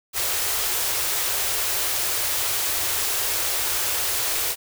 white band-stop noise, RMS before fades -24 dBFS, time 0.13-4.56 s, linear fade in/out 50 ms, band 120 to 320 Hz, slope 48 dB/octave, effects none

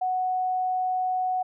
sine tone, 740 Hz, F#5, in tune, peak -23 dBFS, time 0.01-1.43 s, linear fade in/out 10 ms, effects none

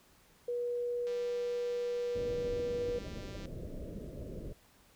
sine tone, 483.4 Hz, B4, 37 cents flat, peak -32 dBFS, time 0.48-2.99 s, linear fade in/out 5 ms
click train, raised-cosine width 0.2 ms, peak -35 dBFS, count 471, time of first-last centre 1.07-3.456 s, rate 197 Hz
pink low-pass noise, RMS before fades -43 dBFS, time 2.15-4.53 s, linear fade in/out 10 ms, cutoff 630 Hz, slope 96 dB/octave
effects pink hiss -64 dBFS RMS until 4.95 s

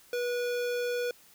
square tone with notch filter, 486.3 Hz, B4, 27 cents flat, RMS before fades -31 dBFS, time 0.13-1.11 s, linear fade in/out 2 ms, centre 8900 Hz, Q 1.4, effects white hiss -58 dBFS RMS until 1.34 s

